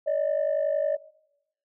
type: tone pair together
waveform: sine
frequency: 571.4 / 622.3 Hz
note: D5 / D#5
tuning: -48 / 0 cents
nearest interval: minor second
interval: 148 cents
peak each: -24 dBFS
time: 0.06-0.97 s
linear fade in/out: 20 ms
effects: noise-tail reverb RT60 0.8 s tail -20 dB re dry + tanh soft clip ceiling -18 dBFS